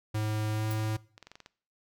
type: tone with pitch glide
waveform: square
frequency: 107.6 to 108.79 Hz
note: A2 to A2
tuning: -38 to -19 cents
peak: -29 dBFS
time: 0.14-0.97 s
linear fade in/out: 10 ms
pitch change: +19 cents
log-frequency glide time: 0.51-0.66 s
type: noise with exponential decay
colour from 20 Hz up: violet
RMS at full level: -36 dBFS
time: 0.71-0.79 s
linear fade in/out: 0 ms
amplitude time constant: 16 ms
type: clicks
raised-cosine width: 0.2 ms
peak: -30 dBFS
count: 10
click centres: 0.796 / 0.837 / 0.957 / 1.179 / 1.227 / 1.27 / 1.316 / 1.355 / 1.403 / 1.461 s
effects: noise-tail reverb RT60 0.5 s tail -21 dB re dry